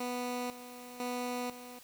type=tone with tremolo; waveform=15% pulse; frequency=246.6 Hz; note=B3; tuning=2 cents flat; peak=-28 dBFS; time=0-1.79 s; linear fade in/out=5 ms; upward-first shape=square; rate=1 Hz; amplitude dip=75%; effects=white hiss -56 dBFS RMS until 1.83 s